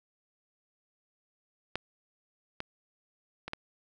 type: clicks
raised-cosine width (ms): 0.3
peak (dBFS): -15 / -19 / -22 / -18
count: 4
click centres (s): 1.756 / 2.604 / 3.48 / 3.534
effects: none